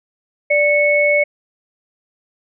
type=tone pair together; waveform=sine; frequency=587.3 / 2206 Hz; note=D5 / C#7; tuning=0 / -9 cents; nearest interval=octave + major seventh; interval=2291 cents; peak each=-14 dBFS; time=0.5-1.24 s; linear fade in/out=10 ms; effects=none